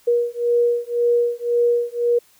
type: beating tone pair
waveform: sine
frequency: 476.2 / 478.1 Hz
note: A#4 / A#4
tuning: +37 / +44 cents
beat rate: 1.9 Hz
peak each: -19 dBFS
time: 0.07-2.19 s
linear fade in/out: 10 ms
effects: white hiss -55 dBFS RMS until 2.39 s